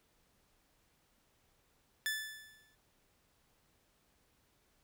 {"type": "tone with exponential decay", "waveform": "sawtooth", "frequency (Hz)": 1746, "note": "A6", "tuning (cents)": -14, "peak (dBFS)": -28, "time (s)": [2.06, 2.75], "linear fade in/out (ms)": 0, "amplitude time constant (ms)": 150, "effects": ["pink hiss -73 dBFS RMS until 4.83 s"]}